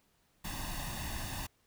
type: noise with comb filter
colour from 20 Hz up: pink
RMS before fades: -39 dBFS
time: 0.44-1.47 s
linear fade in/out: 10 ms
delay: 1.1 ms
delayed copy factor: +0.75
effects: pink hiss -72 dBFS RMS until 1.66 s